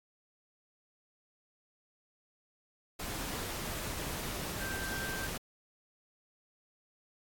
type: tone in noise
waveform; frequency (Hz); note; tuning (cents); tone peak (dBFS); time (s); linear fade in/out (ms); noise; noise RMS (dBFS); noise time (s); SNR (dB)
sine; 1568; G6; 0; -39; 4.6-5.27; 10; pink; -39; 2.99-5.38; -3
effects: AAC 64 kbps